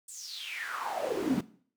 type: noise with high-pass filter sweep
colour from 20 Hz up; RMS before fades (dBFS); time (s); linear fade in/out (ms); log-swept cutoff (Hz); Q
brown; -34; 0.08-1.41; 5; 8400 to 200; 7.8
effects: noise-tail reverb RT60 0.5 s tail -18 dB re dry